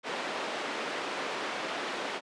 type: band-pass noise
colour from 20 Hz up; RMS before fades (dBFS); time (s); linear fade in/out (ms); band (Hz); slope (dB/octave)
pink; -35; 0.03-2.21; 50; 340 to 3300; 12
effects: high-pass 200 Hz 12 dB/octave + resampled to 22050 Hz